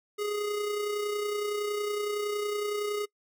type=tone with amplitude modulation; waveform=square; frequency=415.3 Hz; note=G#4; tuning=in tune; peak=-28 dBFS; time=0.18-3.06 s; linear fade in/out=20 ms; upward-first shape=sine; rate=30.8 Hz; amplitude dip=40%; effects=noise-tail reverb RT60 0.1 s tail -24 dB re dry